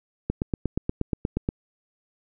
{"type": "click train", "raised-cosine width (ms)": 3, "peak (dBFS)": -11, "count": 11, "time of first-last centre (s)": [0.3, 1.489], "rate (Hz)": 8.41, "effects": []}